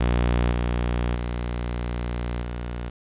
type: tone with level steps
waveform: sawtooth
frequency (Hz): 59.9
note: A#1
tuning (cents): +48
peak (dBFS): -15 / -18 / -22 / -25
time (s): 0-2.9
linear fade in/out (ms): 10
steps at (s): 0.51 / 1.15 / 2.42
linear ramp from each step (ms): 10
effects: resampled to 8000 Hz + 9-bit